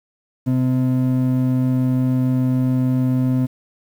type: ring-modulated tone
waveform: triangle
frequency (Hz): 192.5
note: G3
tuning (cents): -31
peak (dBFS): -10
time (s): 0.46-3.47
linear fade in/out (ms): 20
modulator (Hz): 63.4
effects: 8-bit